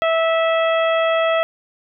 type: harmonic tone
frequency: 654 Hz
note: E5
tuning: 14 cents flat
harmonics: 1 / 2 / 3 / 4 / 5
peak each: -16 / -22 / -26 / -28 / -30 dBFS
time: 0.02-1.43 s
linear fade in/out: 0 ms
effects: none